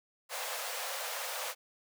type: high-pass noise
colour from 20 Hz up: pink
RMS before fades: -38 dBFS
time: 0.29-1.55 s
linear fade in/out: 50 ms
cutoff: 480 Hz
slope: 96 dB/octave
effects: none